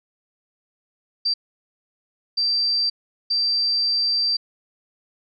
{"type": "tone bursts at uneven times", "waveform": "sine", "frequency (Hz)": 4690, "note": "D8", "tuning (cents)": -3, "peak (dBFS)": -18, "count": 3, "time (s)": [[1.25, 1.34], [2.37, 2.9], [3.3, 4.37]], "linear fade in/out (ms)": 10, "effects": []}